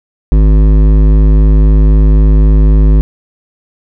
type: tone with hard clipping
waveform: sine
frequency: 51.91 Hz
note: G#1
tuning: in tune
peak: -5 dBFS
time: 0.32-3.01 s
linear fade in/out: 0 ms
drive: 13 dB
effects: none